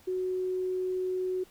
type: tone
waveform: sine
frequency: 369.7 Hz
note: F#4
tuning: 1 cent flat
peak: -28 dBFS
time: 0.07-1.44 s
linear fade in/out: 10 ms
effects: pink hiss -59 dBFS RMS until 1.5 s